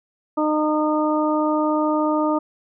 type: harmonic tone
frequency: 305.6 Hz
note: D#4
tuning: 31 cents flat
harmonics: 1 / 2 / 3 / 4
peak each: -20 / -23 / -25 / -26 dBFS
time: 0.37-2.39 s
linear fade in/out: 10 ms
effects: none